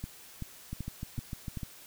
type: two click trains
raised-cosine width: 5 ms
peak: -24 / -24 dBFS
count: 7 / 5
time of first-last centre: 0.73-1.632 / 0.04-1.573 s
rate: 6.65 / 2.61 Hz
effects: white hiss -52 dBFS RMS until 1.86 s